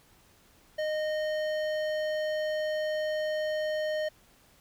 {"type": "tone with hard clipping", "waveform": "sine", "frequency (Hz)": 616, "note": "D#5", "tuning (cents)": -17, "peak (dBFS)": -30, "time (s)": [0.78, 4.09], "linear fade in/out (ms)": 10, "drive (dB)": 13, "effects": ["pink hiss -61 dBFS RMS until 4.6 s"]}